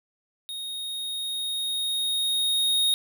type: tone with level ramp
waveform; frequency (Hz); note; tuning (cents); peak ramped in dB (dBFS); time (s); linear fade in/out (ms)
square; 3729; A#7; 0; -33 to -20; 0.49-2.94; 0
effects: none